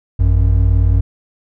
triangle tone pair together, 54.32 / 92.5 Hz, A1 / F#2, -22 / 0 cents, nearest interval major sixth, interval 922 cents, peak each -10 dBFS, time 0.19-1.01 s, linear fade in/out 10 ms, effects none

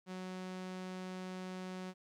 sawtooth tone, 185 Hz, F#3, in tune, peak -38 dBFS, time 0.06-1.94 s, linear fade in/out 50 ms, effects low-pass 7000 Hz 12 dB/octave + 13-bit

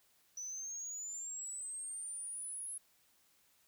sine exponential sweep, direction up, 5930 to 10780 Hz, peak -39 dBFS, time 0.37-2.78 s, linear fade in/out 5 ms, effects tanh soft clip ceiling -39 dBFS + white hiss -71 dBFS RMS until 3.67 s

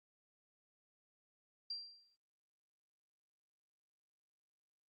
sine tone with exponential decay, 4731 Hz, D8, 12 cents sharp, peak -38 dBFS, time 1.7-2.16 s, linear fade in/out 5 ms, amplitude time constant 100 ms, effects Opus 24 kbps

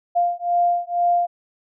sine beating tone pair, 698 / 700.1 Hz, F5 / F5, -1 / +4 cents, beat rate 2.1 Hz, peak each -20 dBFS, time 0.15-1.27 s, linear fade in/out 20 ms, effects none

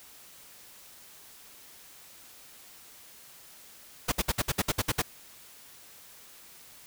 pink noise bursts, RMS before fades -26 dBFS, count 10, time 4.08-5.021 s, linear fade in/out 10 ms, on 41 ms, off 59 ms, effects white hiss -52 dBFS RMS until 6.86 s

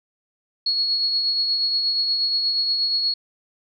sine tone with tremolo, 4338 Hz, C#8, 38 cents flat, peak -17 dBFS, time 0.66-3.14 s, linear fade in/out 5 ms, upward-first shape triangle, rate 8.4 Hz, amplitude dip 40%, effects none

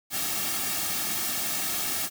white noise with comb filter, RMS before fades -29 dBFS, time 0.1-2.1 s, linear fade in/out 50 ms, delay 2 ms, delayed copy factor -0.65, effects none

